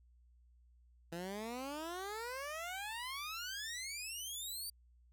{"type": "exponential sweep", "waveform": "15% pulse", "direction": "up", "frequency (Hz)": [164.81, 4699], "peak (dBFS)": -35, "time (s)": [1.12, 4.7], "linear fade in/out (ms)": 5, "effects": ["added 60 Hz sine -63 dBFS peak until 5.12 s"]}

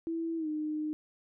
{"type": "tone with pitch glide", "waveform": "sine", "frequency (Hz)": [329.6, 305.8], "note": ["E4", "D#4"], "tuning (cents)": [0, -30], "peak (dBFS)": -31, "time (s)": [0.07, 0.93], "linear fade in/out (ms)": 0, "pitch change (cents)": -130, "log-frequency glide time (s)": [0.37, 0.48], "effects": []}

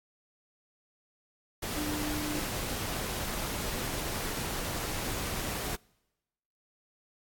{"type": "tone in noise", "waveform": "sine", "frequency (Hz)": 299.6, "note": "D4", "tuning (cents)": 35, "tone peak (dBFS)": -33, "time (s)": [1.76, 2.4], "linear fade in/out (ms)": 10, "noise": "pink", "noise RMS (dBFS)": -35, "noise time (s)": [1.62, 5.76], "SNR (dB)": -1, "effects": ["noise-tail reverb RT60 1.0 s tail -26 dB re dry", "AAC 64 kbps"]}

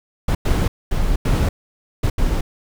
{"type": "noise bursts at uneven times", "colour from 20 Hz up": "brown", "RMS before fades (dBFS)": -17, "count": 6, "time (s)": [[0.28, 0.35], [0.45, 0.68], [0.91, 1.16], [1.25, 1.49], [2.03, 2.1], [2.18, 2.41]], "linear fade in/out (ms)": 5, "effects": []}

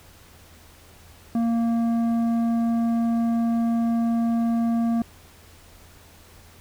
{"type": "tone with tanh clipping", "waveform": "sine", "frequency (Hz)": 231.4, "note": "A#3", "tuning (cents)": -13, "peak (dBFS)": -21, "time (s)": [1.35, 5.02], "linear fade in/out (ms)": 2, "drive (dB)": 9, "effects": ["added 84 Hz sine -52 dBFS peak until 6.6 s", "pink hiss -51 dBFS RMS until 6.6 s"]}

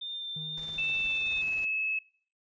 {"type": "tone with vibrato", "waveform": "sine", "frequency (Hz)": 3592, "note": "A7", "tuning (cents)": 35, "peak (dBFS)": -35, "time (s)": [0.01, 1.42], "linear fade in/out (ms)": 10, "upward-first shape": "triangle", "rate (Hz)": 2.5, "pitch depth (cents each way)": 12}
{"type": "tone with exponential decay", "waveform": "triangle", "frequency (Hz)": 155.56, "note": "D#3", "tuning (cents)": 0, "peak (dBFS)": -37, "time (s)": [0.36, 1.74], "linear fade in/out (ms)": 5, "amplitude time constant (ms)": 300}
{"type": "noise with tremolo", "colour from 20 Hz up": "pink", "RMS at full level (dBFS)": -48, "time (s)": [0.57, 1.65], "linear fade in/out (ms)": 5, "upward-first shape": "triangle", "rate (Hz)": 19, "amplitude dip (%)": 50}
{"type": "tone with pitch glide", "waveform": "sine", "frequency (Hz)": [2647, 2591], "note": ["E7", "E7"], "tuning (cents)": [7, -30], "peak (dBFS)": -28, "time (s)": [0.78, 1.99], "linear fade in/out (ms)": 5, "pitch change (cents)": -37, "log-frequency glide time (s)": [1.08, 1.37]}
{"effects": ["noise-tail reverb RT60 0.5 s tail -21 dB re dry", "resampled to 16000 Hz"]}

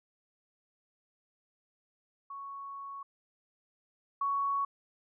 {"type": "tone pair in turn", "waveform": "sine", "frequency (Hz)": [1110, 1115.7], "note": ["C#6", "C#6"], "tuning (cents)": [2, 11], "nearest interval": "unison", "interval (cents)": 9, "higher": "second", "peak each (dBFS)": [-40, -28], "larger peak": "second", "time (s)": [[2.3, 3.03], [4.21, 4.65]], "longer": "first", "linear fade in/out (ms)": 5, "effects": []}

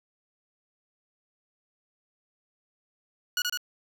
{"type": "tone with echo", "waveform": "15% pulse", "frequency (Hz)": 1455, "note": "F#6", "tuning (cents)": -29, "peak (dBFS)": -18, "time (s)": [3.37, 3.42], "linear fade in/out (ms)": 2, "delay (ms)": 77, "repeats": 2, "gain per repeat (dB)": -2, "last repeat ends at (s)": 3.574, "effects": []}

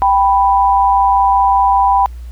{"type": "tone pair together", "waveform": "sine", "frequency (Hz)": [787, 987.8], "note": ["G5", "B5"], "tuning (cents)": [7, 0], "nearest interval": "major third", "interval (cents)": 393, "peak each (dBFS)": -11, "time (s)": [0.02, 2.06], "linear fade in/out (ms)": 0, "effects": ["added 60 Hz sine -26 dBFS peak until 2.31 s", "pink hiss -50 dBFS RMS until 2.31 s"]}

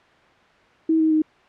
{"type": "tone with pitch steps", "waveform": "sine", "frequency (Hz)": [321.5, 316.3, 311.3], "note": ["E4", "D#4", "D#4"], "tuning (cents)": [-43, 29, 1], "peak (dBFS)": -15, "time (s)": [0.89, 1.22], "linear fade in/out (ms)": 5, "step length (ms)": 110, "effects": ["white hiss -53 dBFS RMS until 1.48 s", "low-pass 2000 Hz 12 dB/octave"]}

